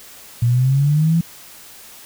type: exponential sweep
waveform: sine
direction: up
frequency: 116.54 to 170.1 Hz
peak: -12 dBFS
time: 0.42-1.21 s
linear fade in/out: 5 ms
effects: white hiss -41 dBFS RMS until 2.05 s